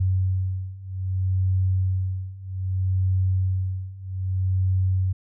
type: beating tone pair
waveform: sine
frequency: 93.3 / 93.93 Hz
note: F#2 / F#2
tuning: +15 / +27 cents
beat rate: 0.63 Hz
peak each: -25 / -23 dBFS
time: 0-5.13 s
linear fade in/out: 10 ms
effects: none